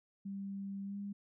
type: tone with pitch glide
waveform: sine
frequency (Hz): 197.1 to 201.2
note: G3 to G3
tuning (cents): +10 to +45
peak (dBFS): -39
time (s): 0.25-1.13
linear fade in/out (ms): 10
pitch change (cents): +35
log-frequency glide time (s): 0.84-0.97
effects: none